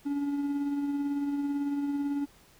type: tone with tremolo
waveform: triangle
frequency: 284.4 Hz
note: C#4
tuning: 45 cents sharp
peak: -24 dBFS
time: 0.05-2.26 s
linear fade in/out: 20 ms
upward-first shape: triangle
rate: 18 Hz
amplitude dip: 40%
effects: pink hiss -59 dBFS RMS until 2.59 s